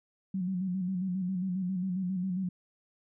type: tone with vibrato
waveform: sine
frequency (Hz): 185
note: F#3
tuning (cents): 0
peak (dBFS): -29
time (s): 0.34-2.49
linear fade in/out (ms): 5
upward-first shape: square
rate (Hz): 7.4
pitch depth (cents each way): 56
effects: none